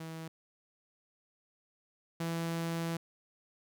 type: tone pair in turn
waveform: sawtooth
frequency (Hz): 162 / 166.36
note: E3 / E3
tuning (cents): -30 / +16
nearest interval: unison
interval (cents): 46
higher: second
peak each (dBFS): -37 / -29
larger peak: second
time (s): 0-0.28 / 2.2-2.97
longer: second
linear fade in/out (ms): 5
effects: none